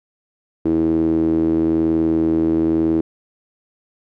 sawtooth tone with band-pass filter, 81 Hz, E2, 30 cents flat, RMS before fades -17 dBFS, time 0.65-3.01 s, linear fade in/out 5 ms, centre 330 Hz, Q 6.6, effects none

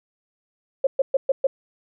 sine tone bursts, 540 Hz, C#5, 45 cents flat, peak -14 dBFS, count 5, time 0.84-1.47 s, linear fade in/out 5 ms, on 30 ms, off 120 ms, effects none

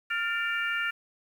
harmonic tone with a mistuned harmonic, 466.2 Hz, A#4, in tune, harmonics 3 / 4 / 5 / 6, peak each -30 / -32 / -34 / -36 dBFS, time 0.1-0.91 s, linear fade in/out 10 ms, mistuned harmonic 4, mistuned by -72 cents, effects 9-bit

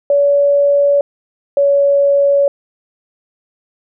sine tone pair in turn, 569 / 563.4 Hz, C#5 / C#5, +45 / +28 cents, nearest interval unison, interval 17 cents, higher first, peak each -8 dBFS, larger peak neither, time 0.1-1.01 / 1.57-2.48 s, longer neither, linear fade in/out 2 ms, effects none

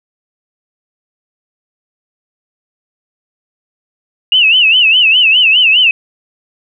sine tone with vibrato, 2794 Hz, F7, in tune, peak -5 dBFS, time 4.32-5.91 s, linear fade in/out 2 ms, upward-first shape sine, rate 4.9 Hz, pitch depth 160 cents each way, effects none

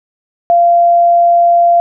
sine tone, 690 Hz, F5, 21 cents flat, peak -5 dBFS, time 0.5-1.8 s, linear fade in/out 0 ms, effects none

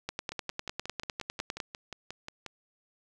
two click trains, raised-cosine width 0.2 ms, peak -16 / -22 dBFS, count 16 / 13, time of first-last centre 0.09-1.602 / 0.32-2.463 s, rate 9.92 / 5.6 Hz, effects none

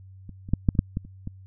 clicks, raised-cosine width 5 ms, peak -26 / -26 / -8 / -6 / -22 / -6 / -15 / -29 / -20 dBFS, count 9, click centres 0.293 / 0.489 / 0.536 / 0.688 / 0.752 / 0.791 / 0.971 / 1.05 / 1.274 s, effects added 95 Hz sine -44 dBFS peak until 1.46 s

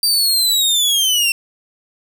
sawtooth linear sweep, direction down, 4700 to 2694 Hz, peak -10 dBFS, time 0.03-1.32 s, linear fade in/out 2 ms, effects none

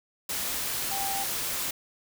sine tone in noise, 787 Hz, G5, 7 cents sharp, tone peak -32 dBFS, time 0.91-1.24 s, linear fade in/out 5 ms, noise white, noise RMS -31 dBFS, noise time 0.29-1.71 s, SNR -4 dB, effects none

